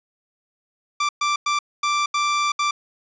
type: tone bursts at uneven times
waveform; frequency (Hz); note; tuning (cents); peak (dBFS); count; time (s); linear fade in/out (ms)
sawtooth; 1174.7; D6; 0; -15; 6; 1-1.09 / 1.21-1.36 / 1.46-1.59 / 1.83-2.06 / 2.14-2.52 / 2.59-2.71; 5
effects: resampled to 16000 Hz + 8-bit